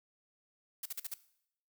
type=noise bursts; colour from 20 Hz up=blue; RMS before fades=-39 dBFS; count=5; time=0.83-1.141 s; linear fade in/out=5 ms; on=27 ms; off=44 ms; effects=noise-tail reverb RT60 0.7 s tail -17 dB re dry